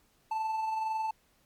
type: tone with amplitude modulation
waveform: triangle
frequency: 880 Hz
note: A5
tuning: in tune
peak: -26 dBFS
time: 0.31-1.11 s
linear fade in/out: 5 ms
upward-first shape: sine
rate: 21.9 Hz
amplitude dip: 35%
effects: pink hiss -68 dBFS RMS until 1.45 s + MP3 96 kbps